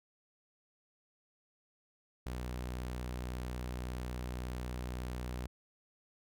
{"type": "tone", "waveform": "sawtooth", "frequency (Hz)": 61.8, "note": "B1", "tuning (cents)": 2, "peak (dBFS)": -34, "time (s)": [2.26, 5.47], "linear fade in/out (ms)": 5, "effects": []}